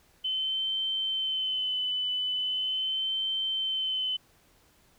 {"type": "tone with vibrato", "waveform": "sine", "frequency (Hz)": 3050, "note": "G7", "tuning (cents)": -48, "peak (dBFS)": -27, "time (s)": [0.24, 4.17], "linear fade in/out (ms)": 10, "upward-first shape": "sine", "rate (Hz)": 0.4, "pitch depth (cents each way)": 30, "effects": ["pink hiss -63 dBFS RMS until 4.98 s"]}